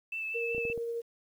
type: tone with vibrato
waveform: sine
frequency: 2637 Hz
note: E7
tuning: in tune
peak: -33 dBFS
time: 0.12-0.73 s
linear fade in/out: 5 ms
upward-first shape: triangle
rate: 5.2 Hz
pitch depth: 22 cents each way
type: tone with tremolo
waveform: sine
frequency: 466.2 Hz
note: A#4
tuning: in tune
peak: -31 dBFS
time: 0.34-1.02 s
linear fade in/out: 20 ms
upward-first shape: triangle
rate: 13 Hz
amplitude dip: 25%
type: clicks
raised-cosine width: 2 ms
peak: -29 dBFS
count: 5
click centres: 0.548 / 0.581 / 0.652 / 0.7 / 0.777 s
effects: 10-bit